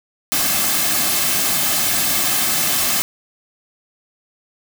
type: noise with comb filter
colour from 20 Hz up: white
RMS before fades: -18 dBFS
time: 0.32-3.02 s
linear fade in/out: 0 ms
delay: 2.1 ms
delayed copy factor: -0.55
effects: none